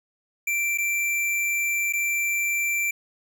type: tone with dropouts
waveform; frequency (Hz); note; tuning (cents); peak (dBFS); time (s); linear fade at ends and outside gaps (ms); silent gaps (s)
square; 2349; D7; 0; -23; 0.47-2.91; 5; 0.776-0.783 / 1.926-1.934
effects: none